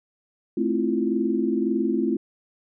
sine chord, F major seventh, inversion first, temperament just, 218.3 / 261.9 / 327.4 / 349.2 Hz, A3 / C4 / E4 / F4, -13 / +2 / -12 / 0 cents, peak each -26 dBFS, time 0.57-2.17 s, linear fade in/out 5 ms, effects none

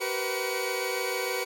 sawtooth tone cluster, 380.7 / 478.3 / 505 / 2254 Hz, F#4 / A#4 / B4 / C#7, +49 / +44 / +39 / +28 cents, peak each -30 dBFS, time 0-1.45 s, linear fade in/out 20 ms, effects none

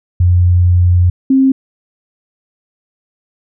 sine tone pair in turn, 88.9 / 266.4 Hz, F2 / C4, +31 / +31 cents, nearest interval octave + perfect fifth, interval 1900 cents, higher second, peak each -6 dBFS, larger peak neither, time 0.2-1.1 / 1.3-1.52 s, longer first, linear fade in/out 5 ms, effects none

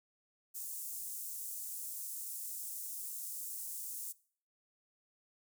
pink high-pass noise, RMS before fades -43 dBFS, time 0.54-4.13 s, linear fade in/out 20 ms, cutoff 7900 Hz, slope 24 dB/octave, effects noise-tail reverb RT60 0.5 s tail -21 dB re dry

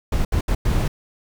brown noise bursts at uneven times, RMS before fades -19 dBFS, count 4, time 0.12-0.25 / 0.32-0.41 / 0.48-0.55 / 0.65-0.88 s, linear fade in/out 5 ms, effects none

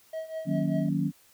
triangle tone with tremolo, 640 Hz, D#5, 49 cents sharp, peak -28 dBFS, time 0.13-0.89 s, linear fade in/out 5 ms, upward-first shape triangle, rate 5.1 Hz, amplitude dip 85%
sine chord, D# minor seventh, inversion none, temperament equal, 155.56 / 185 / 233.1 / 277.2 Hz, D#3 / F#3 / A#3 / C#4, 0 / 0 / 0 / 0 cents, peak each -29 / -29 / -33 / -30 dBFS, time 0.45-1.12 s, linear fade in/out 50 ms
effects white hiss -60 dBFS RMS until 1.33 s

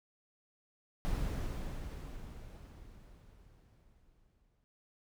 brown noise with exponential decay, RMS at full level -33 dBFS, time 1.05-4.64 s, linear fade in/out 0 ms, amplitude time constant 780 ms, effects none

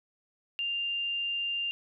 sine tone, 2794 Hz, F7, in tune, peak -29 dBFS, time 0.59-1.71 s, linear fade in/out 0 ms, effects none

